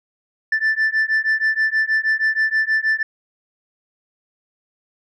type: beating tone pair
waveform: sine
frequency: 1760 / 1766.3 Hz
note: A6 / A6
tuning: 0 / +6 cents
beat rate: 6.3 Hz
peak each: -17 dBFS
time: 0.52-3.03 s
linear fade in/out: 5 ms
effects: tanh soft clip ceiling -13 dBFS